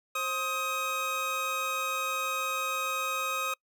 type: tone pair together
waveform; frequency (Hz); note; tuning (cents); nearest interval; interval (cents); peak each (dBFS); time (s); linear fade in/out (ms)
25% pulse; 530 / 1258.7; C5 / D#6; +22 / +20; octave + minor third; 1498; -34 / -26; 0.15-3.54; 5
effects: noise-tail reverb RT60 0.1 s tail -26 dB re dry